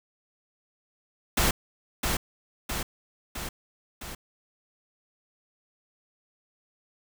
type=noise with echo; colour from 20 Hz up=pink; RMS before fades=-23 dBFS; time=1.37-1.51 s; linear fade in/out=5 ms; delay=660 ms; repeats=4; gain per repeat=-4 dB; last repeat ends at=4.15 s; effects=none